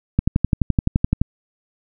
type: click train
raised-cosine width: 5 ms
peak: -3 dBFS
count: 13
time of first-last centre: 0.19-1.216 s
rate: 11.7 Hz
effects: none